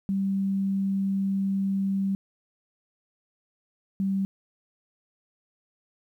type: tone pair in turn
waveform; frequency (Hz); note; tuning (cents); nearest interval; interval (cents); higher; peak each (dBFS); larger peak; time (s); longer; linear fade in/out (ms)
sine; 194.9 / 194.19; G3 / G3; -10 / -16; unison; 6; first; -23; neither; 0.09-2.15 / 4-4.25; first; 0
effects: 10-bit